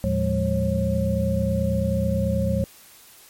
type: tone cluster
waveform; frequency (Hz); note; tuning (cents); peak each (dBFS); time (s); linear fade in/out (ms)
sine; 78.8 / 112.4 / 176.1 / 205.3 / 542; D#2 / A2 / F3 / G#3 / C#5; +23 / +37 / +15 / -20 / -39; -26; 0.04-2.64; 0
effects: white hiss -49 dBFS RMS until 3.29 s + MP3 64 kbps